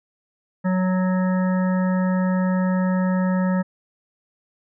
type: harmonic tone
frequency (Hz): 185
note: F#3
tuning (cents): 0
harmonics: 1 / 3 / 5 / 7 / 9 / 10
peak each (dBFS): -18 / -28 / -32 / -35 / -37 / -38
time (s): 0.64-3.63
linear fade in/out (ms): 20
effects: none